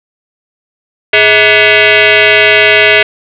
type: tone with frequency modulation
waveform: sine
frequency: 111.8 Hz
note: A2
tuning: 28 cents sharp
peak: -3 dBFS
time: 1.13-3.03 s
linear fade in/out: 5 ms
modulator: 531 Hz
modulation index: 5.4
effects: none